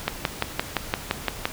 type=click train; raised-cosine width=0.3 ms; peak=-5 dBFS; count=9; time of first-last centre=0.08-1.455 s; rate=5.82 Hz; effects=pink hiss -37 dBFS RMS until 1.52 s